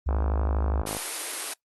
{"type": "tone", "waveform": "sine", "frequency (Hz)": 69.3, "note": "C#2", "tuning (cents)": 0, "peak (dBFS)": -23, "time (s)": [0.06, 0.82], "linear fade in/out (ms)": 10}
{"type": "click train", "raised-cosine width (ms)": 1, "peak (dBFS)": -17, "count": 47, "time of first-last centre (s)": [0.09, 0.968], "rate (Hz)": 52.4}
{"type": "high-pass noise", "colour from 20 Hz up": "white", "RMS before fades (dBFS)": -30, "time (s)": [0.86, 1.54], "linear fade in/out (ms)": 10, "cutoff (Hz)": 290, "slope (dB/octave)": 48}
{"effects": ["noise-tail reverb RT60 0.1 s tail -22 dB re dry", "Opus 32 kbps"]}